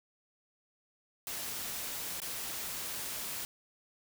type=noise with dropouts; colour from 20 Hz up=white; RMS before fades=-39 dBFS; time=1.27-3.45 s; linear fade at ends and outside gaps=1 ms; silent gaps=2.202-2.218 s; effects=none